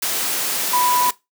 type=tone in noise; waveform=sine; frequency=987.8 Hz; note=B5; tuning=in tune; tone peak=-16 dBFS; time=0.73-1.1 s; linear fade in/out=5 ms; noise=white; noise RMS=-22 dBFS; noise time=0.02-1.11 s; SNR=+3 dB; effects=noise-tail reverb RT60 0.2 s tail -19 dB re dry + high-pass 200 Hz 12 dB/octave